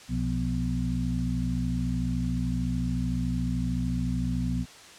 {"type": "harmonic tone with a mistuned harmonic", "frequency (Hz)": 61.8, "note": "B1", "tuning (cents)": 2, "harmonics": [1, 2, 3, 4], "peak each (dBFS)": [-31, -31, -31, -31], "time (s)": [0.08, 4.66], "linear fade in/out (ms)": 50, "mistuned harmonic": 3, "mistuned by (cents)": -78, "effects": ["white hiss -48 dBFS RMS until 4.98 s", "low-pass 7000 Hz 12 dB/octave"]}